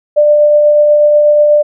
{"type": "tone with tremolo", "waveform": "sine", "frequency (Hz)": 594, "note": "D5", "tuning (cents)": 20, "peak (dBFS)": -3, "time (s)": [0.16, 1.63], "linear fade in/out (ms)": 20, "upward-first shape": "triangle", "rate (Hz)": 8.2, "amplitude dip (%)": 25, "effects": []}